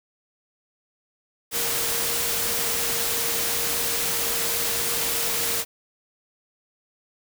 sine tone in noise, 466.2 Hz, A#4, in tune, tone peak -36 dBFS, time 1.51-5.65 s, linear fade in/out 50 ms, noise white, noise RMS -25 dBFS, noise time 1.51-5.65 s, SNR -14 dB, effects none

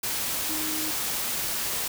sine tone in noise, 311.1 Hz, D#4, in tune, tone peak -34 dBFS, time 0.49-0.91 s, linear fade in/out 5 ms, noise white, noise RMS -29 dBFS, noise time 0.03-1.88 s, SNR -8 dB, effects none

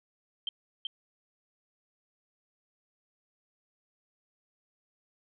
sine tone with echo, 3136 Hz, G7, in tune, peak -30 dBFS, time 0.47-0.49 s, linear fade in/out 2 ms, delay 380 ms, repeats 1, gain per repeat -2 dB, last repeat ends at 0.87 s, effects none

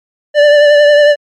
square tone with vibrato, 587.3 Hz, D5, in tune, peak -4 dBFS, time 0.34-1.16 s, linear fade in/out 50 ms, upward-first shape triangle, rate 11 Hz, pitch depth 31 cents each way, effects low-pass 3000 Hz 12 dB/octave + MP3 64 kbps

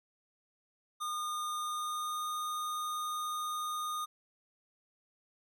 square tone with pitch glide, 1219 to 1228.2 Hz, D#6 to D#6, -36 to -23 cents, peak -35 dBFS, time 1-4.06 s, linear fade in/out 20 ms, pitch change +13 cents, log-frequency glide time 1.57-2.25 s, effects none

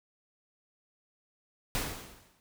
pink noise with exponential decay, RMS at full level -30 dBFS, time 1.75-2.4 s, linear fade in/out 0 ms, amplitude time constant 140 ms, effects none

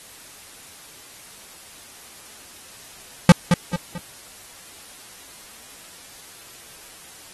square tone with echo, 174.61 Hz, F3, in tune, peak -5 dBFS, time 3.29-3.32 s, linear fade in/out 2 ms, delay 220 ms, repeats 3, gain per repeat -8 dB, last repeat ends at 3.98 s, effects white hiss -44 dBFS RMS until 7.33 s + AAC 32 kbps

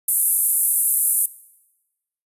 white band-pass noise, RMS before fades -19 dBFS, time 0.08-1.26 s, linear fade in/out 5 ms, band 9100 to 13000 Hz, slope 48 dB/octave, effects noise-tail reverb RT60 1.0 s tail -19 dB re dry + resampled to 32000 Hz

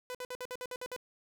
sawtooth tone bursts, 500 Hz, B4, 21 cents sharp, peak -34 dBFS, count 9, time 0.1-0.963 s, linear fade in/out 0 ms, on 47 ms, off 55 ms, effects none

